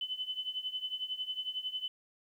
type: tone with tremolo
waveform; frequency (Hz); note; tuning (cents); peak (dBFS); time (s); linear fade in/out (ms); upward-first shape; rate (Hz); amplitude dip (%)
sine; 3022; F#7; +36; -31; 0.01-1.88; 2; triangle; 11; 90
effects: 11-bit